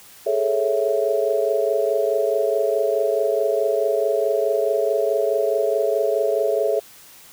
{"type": "chord", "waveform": "sine", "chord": "A major seventh", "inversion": "third", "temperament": "equal", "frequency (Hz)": [415.3, 440, 554.4, 659.3], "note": ["G#4", "A4", "C#5", "E5"], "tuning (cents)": [0, 0, 0, 0], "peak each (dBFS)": -23, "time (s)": [0.26, 6.8], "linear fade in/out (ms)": 10, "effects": ["white hiss -46 dBFS RMS until 7.32 s"]}